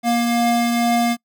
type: tone pair together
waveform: square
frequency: 236.5 / 707.3 Hz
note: A#3 / F5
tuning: +25 / +22 cents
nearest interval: octave + perfect fifth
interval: 1897 cents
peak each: -18 / -21 dBFS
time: 0.03-1.17 s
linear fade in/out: 50 ms
effects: noise-tail reverb RT60 0.1 s tail -25 dB re dry